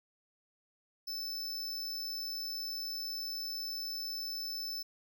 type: tone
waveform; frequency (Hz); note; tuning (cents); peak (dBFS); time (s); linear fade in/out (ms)
square; 5274; E8; 0; -37; 1.07-4.83; 10
effects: none